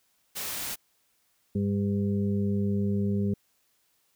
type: noise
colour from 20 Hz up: white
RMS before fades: -34 dBFS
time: 0.35-0.76 s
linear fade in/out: 20 ms
type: harmonic tone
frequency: 100.4 Hz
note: G2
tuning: 42 cents sharp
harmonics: 1 / 2 / 4 / 5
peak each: -29 / -26 / -34 / -43 dBFS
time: 1.55-3.34 s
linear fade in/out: 5 ms
effects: white hiss -70 dBFS RMS until 4.15 s